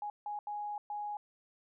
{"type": "tone bursts at uneven times", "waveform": "sine", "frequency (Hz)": 830.6, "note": "G#5", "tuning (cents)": 0, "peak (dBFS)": -36, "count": 4, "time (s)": [[0.02, 0.1], [0.26, 0.39], [0.47, 0.78], [0.9, 1.17]], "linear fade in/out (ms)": 2, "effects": []}